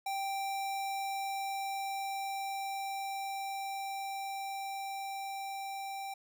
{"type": "tone with level ramp", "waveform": "square", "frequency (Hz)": 784, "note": "G5", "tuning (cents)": 0, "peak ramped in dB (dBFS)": [-34, -39], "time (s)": [0.06, 6.14], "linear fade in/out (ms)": 5, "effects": []}